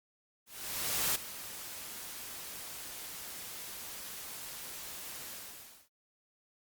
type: noise with ADSR envelope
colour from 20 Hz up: white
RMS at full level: -30 dBFS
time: 0.46-5.89 s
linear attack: 690 ms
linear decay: 14 ms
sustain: -14 dB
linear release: 590 ms
effects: Opus 48 kbps